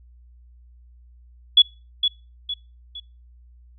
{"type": "tone with echo", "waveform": "sine", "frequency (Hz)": 3391, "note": "G#7", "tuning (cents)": 35, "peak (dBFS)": -8, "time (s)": [1.57, 1.62], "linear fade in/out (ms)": 5, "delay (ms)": 460, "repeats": 3, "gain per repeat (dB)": -8, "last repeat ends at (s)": 3, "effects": ["noise-tail reverb RT60 0.3 s tail -22 dB re dry", "added 60 Hz sine -47 dBFS peak until 3.78 s"]}